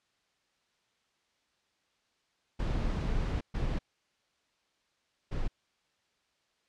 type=noise bursts at uneven times; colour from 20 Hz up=brown; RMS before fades=-31 dBFS; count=3; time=2.59-3.41 / 3.54-3.79 / 5.31-5.48 s; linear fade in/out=10 ms; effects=white hiss -74 dBFS RMS until 6.68 s + low-pass 5000 Hz 12 dB/octave